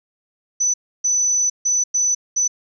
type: tone bursts at uneven times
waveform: sine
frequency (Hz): 5990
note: F#8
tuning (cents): +20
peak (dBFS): -15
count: 5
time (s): 0.6-0.74 / 1.04-1.5 / 1.65-1.84 / 1.94-2.15 / 2.36-2.48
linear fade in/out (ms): 10
effects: none